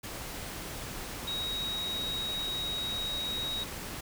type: tone in noise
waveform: sine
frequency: 3800 Hz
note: A#7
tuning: 33 cents sharp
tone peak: -32 dBFS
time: 1.27-3.64 s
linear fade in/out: 10 ms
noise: pink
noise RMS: -40 dBFS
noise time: 0.03-4.01 s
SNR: +5 dB
effects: none